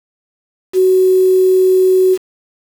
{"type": "tone with quantisation", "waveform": "sine", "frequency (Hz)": 373.4, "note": "F#4", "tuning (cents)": 16, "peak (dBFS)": -7, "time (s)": [0.73, 2.18], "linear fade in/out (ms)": 50, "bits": 5, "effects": []}